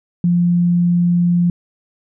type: tone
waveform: sine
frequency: 174.4 Hz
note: F3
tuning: 2 cents flat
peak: -11 dBFS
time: 0.24-1.5 s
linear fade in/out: 2 ms
effects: none